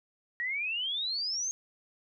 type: exponential sweep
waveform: sine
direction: up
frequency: 1878 to 6520 Hz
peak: -30 dBFS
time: 0.4-1.51 s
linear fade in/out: 0 ms
effects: none